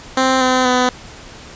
10% pulse tone with pitch steps, 261.6 / 256.2 / 250.9 Hz, C4 / C4 / B3, 0 / -36 / +28 cents, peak -4 dBFS, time 0.17-0.89 s, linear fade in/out 2 ms, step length 240 ms, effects pink hiss -37 dBFS RMS until 1.55 s + resampled to 16000 Hz

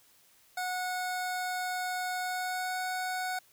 25% pulse tone with pitch glide, 732 to 738.8 Hz, F#5 to F#5, -19 to -3 cents, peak -28 dBFS, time 0.57-3.39 s, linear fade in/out 5 ms, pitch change +16 cents, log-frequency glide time 2.21-2.79 s, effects white hiss -63 dBFS RMS until 3.52 s

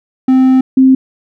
triangle / sine tone pair in turn, 260.2 / 262.6 Hz, C4 / C4, -9 / +6 cents, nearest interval unison, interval 15 cents, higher second, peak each -3 dBFS, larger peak neither, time 0.28-0.61 / 0.77-0.95 s, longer first, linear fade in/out 5 ms, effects none

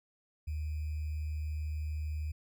sine tone with sample-and-hold, 76.5 Hz, D#2, 29 cents flat, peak -33 dBFS, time 0.47-2.32 s, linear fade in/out 10 ms, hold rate 2450 Hz, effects none

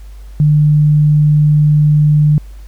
sine tone, 150 Hz, D3, 37 cents sharp, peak -6 dBFS, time 0.4-2.38 s, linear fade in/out 0 ms, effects added 50 Hz sine -29 dBFS peak until 2.67 s + pink hiss -49 dBFS RMS until 2.67 s

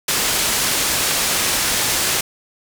white low-pass noise, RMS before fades -19 dBFS, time 0.08-2.21 s, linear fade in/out 5 ms, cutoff 9700 Hz, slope 12 dB/octave, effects none

